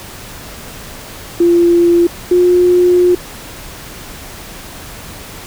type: tone pair in turn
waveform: sine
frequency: 344.3 / 357.1 Hz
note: F4 / F4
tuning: -25 / +39 cents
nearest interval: minor second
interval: 64 cents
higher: second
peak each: -6 dBFS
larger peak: neither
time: 1.4-2.07 / 2.31-3.15 s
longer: second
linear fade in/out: 5 ms
effects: pink hiss -31 dBFS RMS until 5.46 s